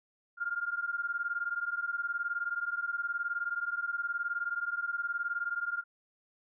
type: beating tone pair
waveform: sine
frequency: 1396.9 / 1415.9 Hz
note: F6 / F6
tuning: 0 / +23 cents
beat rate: 19 Hz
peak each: -34 / -35 dBFS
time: 0.37-5.84 s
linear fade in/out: 50 ms
effects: none